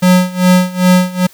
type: tone with tremolo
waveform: square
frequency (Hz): 182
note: F#3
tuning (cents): -28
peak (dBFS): -5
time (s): 0.02-1.27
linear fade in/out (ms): 10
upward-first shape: sine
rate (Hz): 2.5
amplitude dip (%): 90
effects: white hiss -43 dBFS RMS until 1.33 s